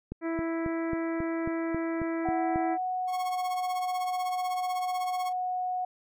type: click train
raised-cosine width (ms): 3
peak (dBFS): -22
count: 10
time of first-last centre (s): 0.12-2.559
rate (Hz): 3.69
type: harmonic tone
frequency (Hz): 329.6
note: E4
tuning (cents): 0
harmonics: 1 / 2 / 3 / 4 / 5 / 6 / 7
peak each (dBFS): -29 / -37 / -43 / -43 / -45 / -44 / -49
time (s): 0.21-2.78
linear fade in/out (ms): 50
type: tone with pitch glide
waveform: sine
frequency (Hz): 740 to 732.3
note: F#5 to F#5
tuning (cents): 0 to -18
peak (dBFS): -28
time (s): 2.25-5.85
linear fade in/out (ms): 5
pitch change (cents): -18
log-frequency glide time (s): 2.66-3.42
type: tone with tremolo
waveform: sawtooth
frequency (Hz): 1097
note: C#6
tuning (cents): -18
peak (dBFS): -31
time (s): 3.07-5.33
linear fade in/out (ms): 50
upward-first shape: sine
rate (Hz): 16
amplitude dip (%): 80
effects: none